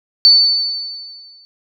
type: tone with exponential decay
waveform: sine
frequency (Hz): 4506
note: C#8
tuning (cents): +28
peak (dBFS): -3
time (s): 0.25-1.45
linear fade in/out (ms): 0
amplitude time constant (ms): 260
effects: none